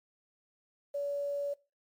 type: tone with quantisation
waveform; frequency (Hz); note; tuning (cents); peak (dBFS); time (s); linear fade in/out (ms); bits
sine; 570; C#5; +48; -31; 0.94-1.54; 10; 10
effects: noise-tail reverb RT60 0.3 s tail -21 dB re dry + MP3 96 kbps